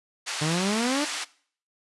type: band-pass noise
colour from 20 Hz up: white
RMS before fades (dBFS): -32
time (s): 0.26-1.25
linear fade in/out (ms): 20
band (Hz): 830 to 5800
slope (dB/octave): 12
type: exponential sweep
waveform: sawtooth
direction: up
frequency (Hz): 147.7 to 303.9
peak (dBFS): -20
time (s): 0.41-1.05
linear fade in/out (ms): 10
effects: noise-tail reverb RT60 0.5 s tail -20 dB re dry + resampled to 24000 Hz